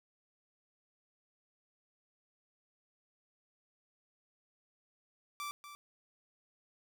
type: tone with echo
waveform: sawtooth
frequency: 1168 Hz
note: D6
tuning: 10 cents flat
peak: -35 dBFS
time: 5.4-5.51 s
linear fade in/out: 0 ms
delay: 240 ms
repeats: 1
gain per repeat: -10 dB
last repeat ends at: 5.75 s
effects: none